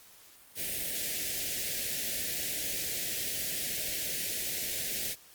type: band-stop noise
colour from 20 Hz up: white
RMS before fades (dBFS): -34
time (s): 0.55-5.16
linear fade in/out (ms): 50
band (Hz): 680 to 1700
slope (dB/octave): 48
effects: white hiss -56 dBFS RMS until 5.34 s + Opus 48 kbps

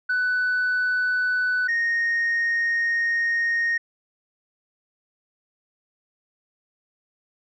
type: tone pair in turn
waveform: sine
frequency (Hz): 1494 / 1858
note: F#6 / A#6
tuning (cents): +16 / -6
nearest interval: major third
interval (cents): 378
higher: second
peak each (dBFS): -18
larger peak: neither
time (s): 0.09-1.68 / 1.68-3.78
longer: second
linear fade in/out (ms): 10
effects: tanh soft clip ceiling -18 dBFS

